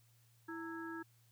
harmonic tone with a mistuned harmonic, 330 Hz, E4, 2 cents sharp, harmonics 1 / 3 / 4 / 5, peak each -44 / -52 / -51 / -49 dBFS, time 0.48-1.03 s, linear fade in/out 10 ms, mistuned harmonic 3, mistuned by -130 cents, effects added 116 Hz sine -67 dBFS peak until 1.31 s + white hiss -73 dBFS RMS until 1.31 s

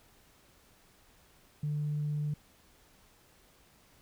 sine tone, 148.7 Hz, D3, 22 cents sharp, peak -29 dBFS, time 1.63-2.34 s, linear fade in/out 5 ms, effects tanh soft clip ceiling -26 dBFS + pink hiss -63 dBFS RMS until 4.01 s

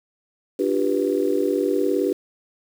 sine chord, G dominant seventh, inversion second, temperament just, 294 / 352.8 / 392 / 490 Hz, D4 / F4 / G4 / B4, +2 / +18 / 0 / -14 cents, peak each -24 / -26 / -22 / -25 dBFS, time 0.59-2.13 s, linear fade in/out 5 ms, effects 7-bit

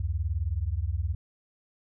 sine beating tone pair, 70.3 / 89.3 Hz, C#2 / F2, +25 / +39 cents, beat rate 19 Hz, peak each -29 dBFS, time 0-1.15 s, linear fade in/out 5 ms, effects none

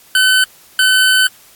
25% pulse tone bursts at uneven times, 1518 Hz, F#6, 44 cents sharp, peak -5 dBFS, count 2, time 0.15-0.44 / 0.79-1.27 s, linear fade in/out 2 ms, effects white hiss -45 dBFS RMS until 1.55 s + AAC 64 kbps

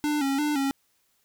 square tone with vibrato, 285.4 Hz, D4, 49 cents flat, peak -24 dBFS, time 0.04-0.71 s, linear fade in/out 0 ms, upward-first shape square, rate 2.9 Hz, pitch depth 73 cents each way, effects white hiss -69 dBFS RMS until 1.24 s

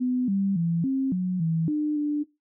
sine tone with pitch steps, 251.2 / 196.2 / 167.9 / 267.1 / 182.8 / 162.9 / 300.8 / 295.5 Hz, B3 / G3 / E3 / C4 / F#3 / E3 / D4 / D4, +30 / +2 / +32 / +36 / -21 / -20 / +42 / +11 cents, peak -22 dBFS, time 0-2.24 s, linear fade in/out 20 ms, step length 280 ms, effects noise-tail reverb RT60 0.2 s tail -18 dB re dry

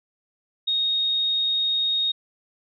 sine tone, 3729 Hz, A#7, in tune, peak -20 dBFS, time 0.67-2.12 s, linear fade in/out 10 ms, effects none

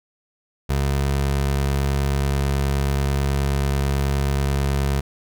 25% pulse tone, 69.3 Hz, C#2, in tune, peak -15 dBFS, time 0.69-5.01 s, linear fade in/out 10 ms, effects none

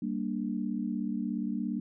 sine chord, G minor, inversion none, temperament equal, 196 / 233.1 / 293.7 Hz, G3 / Bb3 / D4, 0 / 0 / 0 cents, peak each -34 / -33 / -36 dBFS, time 0.02-1.8 s, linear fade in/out 5 ms, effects none

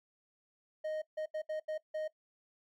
triangle tone bursts at uneven times, 621 Hz, D#5, 3 cents flat, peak -32 dBFS, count 6, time 0.84-1.02 / 1.17-1.26 / 1.34-1.42 / 1.49-1.6 / 1.68-1.78 / 1.94-2.08 s, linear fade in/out 10 ms, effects noise-tail reverb RT60 0.1 s tail -18 dB re dry + MP3 96 kbps

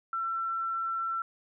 sine tone, 1346 Hz, E6, 36 cents sharp, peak -29 dBFS, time 0.13-1.22 s, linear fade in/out 2 ms, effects none

